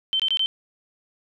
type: tone bursts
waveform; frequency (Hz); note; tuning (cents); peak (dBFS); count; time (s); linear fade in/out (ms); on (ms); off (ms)
sine; 3099; G7; -21; -19; 4; 0.13-0.46; 0; 66; 22
effects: none